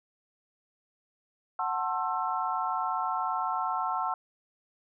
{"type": "chord", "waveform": "sine", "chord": "F# half-diminished seventh", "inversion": "none", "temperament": "just", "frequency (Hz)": [740, 888, 1065.6, 1332], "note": ["F#5", "A5", "C6", "E6"], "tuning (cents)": [0, 16, 31, 18], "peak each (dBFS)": -33, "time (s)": [1.59, 4.14], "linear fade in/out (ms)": 2, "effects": []}